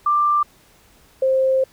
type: tone pair in turn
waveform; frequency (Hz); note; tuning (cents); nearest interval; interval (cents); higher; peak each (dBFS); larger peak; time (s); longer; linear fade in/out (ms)
sine; 1183 / 527; D6 / C5; +12 / +12; octave + major second; 1400; first; -14; neither; 0.06-0.43 / 1.22-1.64; second; 5
effects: pink hiss -53 dBFS RMS until 1.72 s